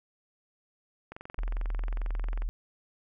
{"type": "click train", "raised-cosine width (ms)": 0.5, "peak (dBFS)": -27, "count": 30, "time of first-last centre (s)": [1.12, 2.42], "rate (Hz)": 22.3}
{"type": "tone", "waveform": "sine", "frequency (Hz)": 38.89, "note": "D#1", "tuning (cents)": 0, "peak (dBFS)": -28, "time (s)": [1.38, 2.49], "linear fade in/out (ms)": 0}
{"effects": []}